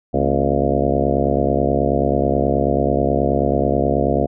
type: harmonic tone with a mistuned harmonic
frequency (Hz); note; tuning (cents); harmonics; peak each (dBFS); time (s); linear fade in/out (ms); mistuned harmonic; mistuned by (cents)
69.3; C#2; 0; 1 / 2 / 3 / 4 / 5 / 6 / 7 / 8 / 9 / 10; -24 / -24 / -24 / -24 / -24 / -24 / -24 / -24 / -24 / -24; 0.13-4.27; 20; 3; +130
effects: none